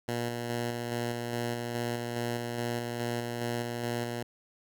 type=tone with tremolo; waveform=10% pulse; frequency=119 Hz; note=A#2; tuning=36 cents sharp; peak=-22 dBFS; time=0.08-4.23 s; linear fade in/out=5 ms; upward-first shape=square; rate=2.4 Hz; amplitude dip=30%; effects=none